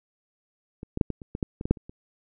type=clicks; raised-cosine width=3 ms; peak=-24 / -15 / -7 / -16 / -28 / -18 / -12 / -20 / -16 / -6 / -30 / -28 dBFS; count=12; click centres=0.831 / 0.974 / 1.012 / 1.103 / 1.218 / 1.351 / 1.428 / 1.611 / 1.655 / 1.71 / 1.772 / 1.895 s; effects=none